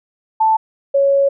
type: tone pair in turn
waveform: sine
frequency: 881 / 555 Hz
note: A5 / C#5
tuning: +2 / +2 cents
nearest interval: minor sixth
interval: 800 cents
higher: first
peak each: -10 dBFS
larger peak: neither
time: 0.4-0.57 / 0.94-1.29 s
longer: second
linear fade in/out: 10 ms
effects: none